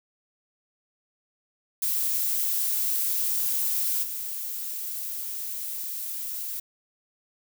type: noise with level steps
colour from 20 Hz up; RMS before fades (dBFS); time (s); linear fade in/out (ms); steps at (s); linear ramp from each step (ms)
violet; -26 / -33; 1.82-6.6; 5; 4.02; 20
effects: none